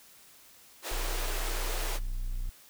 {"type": "high-pass noise", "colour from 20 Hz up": "pink", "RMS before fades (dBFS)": -37, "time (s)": [0.82, 2], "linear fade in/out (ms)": 50, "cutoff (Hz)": 320, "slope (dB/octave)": 48}
{"type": "tone", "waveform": "triangle", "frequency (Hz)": 30.87, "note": "B0", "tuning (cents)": 0, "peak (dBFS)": -28, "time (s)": [0.91, 2.5], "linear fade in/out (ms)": 10}
{"effects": ["white hiss -56 dBFS RMS until 2.69 s"]}